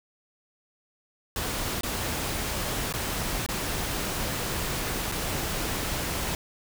pink noise with dropouts, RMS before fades -30 dBFS, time 1.36-6.35 s, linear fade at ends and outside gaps 1 ms, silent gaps 1.81-1.833 / 2.926-2.938 / 3.463-3.488 / 5.116-5.121 s, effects none

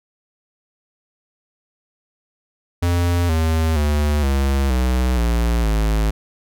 square tone with pitch steps, 87.1 / 80.33 / 74.09 / 68.34 / 63.03 / 58.13 / 53.62 Hz, F2 / E2 / D2 / C#2 / B1 / A#1 / A1, -4 / -44 / +16 / -24 / +36 / -4 / -44 cents, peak -16 dBFS, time 2.82-6.11 s, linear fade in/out 10 ms, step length 470 ms, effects none

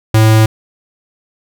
square tone, 110 Hz, A2, in tune, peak -6 dBFS, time 0.14-0.46 s, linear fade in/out 5 ms, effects none

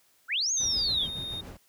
sine linear two-way sweep, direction up then down, 1248 to 6645 to 3048 Hz, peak -25 dBFS, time 0.28-1.08 s, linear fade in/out 50 ms, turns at 0.52 s
triangle tone, 3691 Hz, A#7, 18 cents flat, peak -32 dBFS, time 0.57-1.41 s, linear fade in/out 5 ms
brown noise with tremolo, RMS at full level -35 dBFS, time 0.6-1.57 s, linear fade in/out 5 ms, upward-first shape sine, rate 7.1 Hz, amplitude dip 45%
effects white hiss -65 dBFS RMS until 1.68 s + high-pass 60 Hz 12 dB/octave

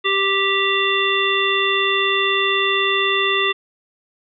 harmonic tone, 392 Hz, G4, in tune, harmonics 1 / 3 / 5 / 7 / 9, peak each -22 / -22 / -22 / -22 / -22 dBFS, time 0.04-3.53 s, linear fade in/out 20 ms, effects none

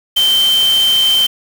sine tone in noise, 3113 Hz, G7, 13 cents flat, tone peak -9 dBFS, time 0.16-1.27 s, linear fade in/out 10 ms, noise white, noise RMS -23 dBFS, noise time 0.16-1.27 s, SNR +11 dB, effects none

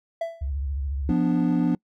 triangle tone with exponential decay, 665 Hz, E5, 15 cents sharp, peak -20 dBFS, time 0.21-0.5 s, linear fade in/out 5 ms, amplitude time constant 61 ms
sine tone with vibrato, 69.3 Hz, C#2, in tune, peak -25 dBFS, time 0.41-1.12 s, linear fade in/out 10 ms, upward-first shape sine, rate 14 Hz, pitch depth 120 cents each way
triangle chord, B diminished, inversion second, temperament equal, 174.61 / 246.9 / 293.7 Hz, F3 / B3 / D4, 0 / 0 / 0 cents, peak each -21 dBFS, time 1.09-1.75 s, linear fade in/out 2 ms
effects noise-tail reverb RT60 0.1 s tail -26 dB re dry + tanh soft clip ceiling -10 dBFS

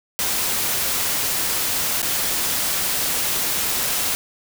white noise with dropouts, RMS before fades -22 dBFS, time 0.19-4.15 s, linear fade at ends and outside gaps 0 ms, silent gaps 2.018-2.028 s, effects none

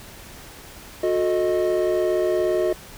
triangle chord, D# diminished, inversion first, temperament equal with one note detuned, 362.8 / 440 / 622.3 Hz, F#4 / A4 / D#5, -34 / 0 / 0 cents, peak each -19 / -25 / -21 dBFS, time 1.03-2.73 s, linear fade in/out 5 ms, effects pink hiss -42 dBFS RMS until 2.97 s

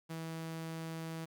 sawtooth tone, 162.7 Hz, E3, 22 cents flat, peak -36 dBFS, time 0.09-1.26 s, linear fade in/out 20 ms, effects 11-bit

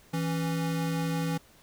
square tone pair together, 164.81 / 276.6 Hz, E3 / C#4, 0 / -4 cents, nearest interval major sixth, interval 896 cents, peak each -29 / -35 dBFS, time 0.13-1.38 s, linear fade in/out 10 ms, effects pink hiss -58 dBFS RMS until 1.62 s

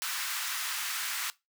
pink high-pass noise, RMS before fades -34 dBFS, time 0.02-1.3 s, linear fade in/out 0 ms, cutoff 1200 Hz, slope 24 dB/octave, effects noise-tail reverb RT60 0.2 s tail -19 dB re dry

